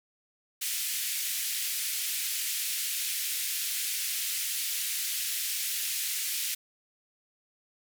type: band-pass noise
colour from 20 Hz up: white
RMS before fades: -32 dBFS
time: 0.61-6.55 s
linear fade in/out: 10 ms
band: 2000 to 16000 Hz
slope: 24 dB/octave
effects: none